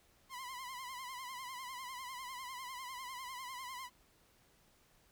sawtooth tone with vibrato, 1021 Hz, C6, 43 cents flat, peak -40 dBFS, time 0.29-3.9 s, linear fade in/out 50 ms, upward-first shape sine, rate 10 Hz, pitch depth 85 cents each way, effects pink hiss -69 dBFS RMS until 5.11 s

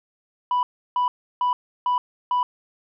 sine tone bursts, 987.8 Hz, B5, in tune, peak -16 dBFS, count 5, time 0.51-2.43 s, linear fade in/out 2 ms, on 120 ms, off 330 ms, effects tanh soft clip ceiling -17 dBFS

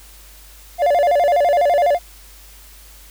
triangle tone with vibrato, 636 Hz, D#5, 38 cents sharp, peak -10 dBFS, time 0.78-1.99 s, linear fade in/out 50 ms, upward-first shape square, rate 12 Hz, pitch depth 170 cents each way, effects added 50 Hz sine -43 dBFS peak until 3.1 s + white hiss -45 dBFS RMS until 3.1 s

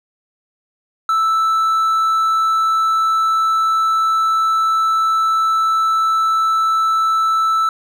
triangle tone, 1318.5 Hz, E6, in tune, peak -11 dBFS, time 1.09-7.69 s, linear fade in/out 2 ms, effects none

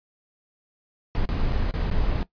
brown noise with dropouts, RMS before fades -23 dBFS, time 1.15-2.23 s, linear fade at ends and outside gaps 0 ms, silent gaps 1.253-1.29 / 1.523-1.529 / 1.71-1.739 / 1.901-1.913 s, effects noise-tail reverb RT60 0.1 s tail -17 dB re dry + resampled to 11025 Hz

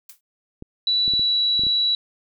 blue noise with exponential decay, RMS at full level -37 dBFS, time 0.09-0.21 s, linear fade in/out 5 ms, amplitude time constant 26 ms
clicks, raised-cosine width 3 ms, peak -22 dBFS, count 7, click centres 0.624 / 1.079 / 1.137 / 1.195 / 1.594 / 1.636 / 1.668 s
sine tone with pitch glide, 3947 to 3922 Hz, B7 to B7, -2 to -13 cents, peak -17 dBFS, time 0.87-1.95 s, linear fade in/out 2 ms, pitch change -11 cents, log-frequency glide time 1-1.42 s
effects none

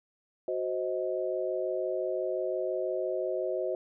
sine chord, C diminished, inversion second, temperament equal with one note detuned, 370 / 523.3 / 629.1 Hz, Gb4 / C5 / Eb5, 0 / 0 / +19 cents, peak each -33 dBFS, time 0.48-3.75 s, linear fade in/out 2 ms, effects none

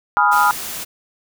sine chord, F half-diminished seventh, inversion first, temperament equal, 830.6 / 987.8 / 1244.5 / 1396.9 Hz, Ab5 / Cb6 / Eb6 / F6, 0 / 0 / 0 / 0 cents, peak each -17 dBFS, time 0.17-0.51 s, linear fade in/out 0 ms
white noise, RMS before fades -28 dBFS, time 0.31-0.85 s, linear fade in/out 20 ms
effects none

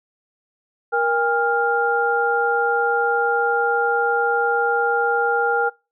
sine tone cluster, 471.5 / 808 / 1400 Hz, A#4 / G#5 / F6, +20 / -48 / +4 cents, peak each -21 dBFS, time 0.92-5.7 s, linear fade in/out 20 ms, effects noise-tail reverb RT60 0.3 s tail -26 dB re dry

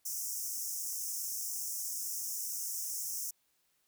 pink high-pass noise, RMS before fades -38 dBFS, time 0.05-3.31 s, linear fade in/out 10 ms, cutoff 5400 Hz, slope 96 dB/octave, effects white hiss -75 dBFS RMS until 3.87 s

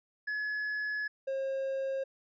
triangle tone pair in turn, 1700 / 537.5 Hz, G#6 / C5, +40 / +47 cents, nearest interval octave + minor sixth, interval 1993 cents, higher first, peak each -30 / -29 dBFS, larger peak second, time 0.27-1.08 / 1.27-2.04 s, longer first, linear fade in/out 10 ms, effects resampled to 16000 Hz

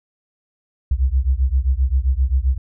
sine beating tone pair, 62.1 / 69.7 Hz, B1 / C#2, +10 / +10 cents, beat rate 7.6 Hz, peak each -17 / -18 dBFS, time 0.91-2.58 s, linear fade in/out 5 ms, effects none

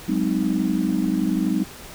sine chord, Ab dominant seventh, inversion third, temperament just, 186.89 / 207.7 / 259.6 / 311.5 Hz, Gb3 / Ab3 / C4 / Eb4, +18 / 0 / -13 / +2 cents, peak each -24 dBFS, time 0.08-1.64 s, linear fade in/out 10 ms, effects tanh soft clip ceiling -9 dBFS + pink hiss -40 dBFS RMS until 1.94 s

